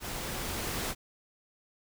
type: noise with level ramp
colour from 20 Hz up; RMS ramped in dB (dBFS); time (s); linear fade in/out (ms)
pink; -38 to -33; 0-0.95; 50
effects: none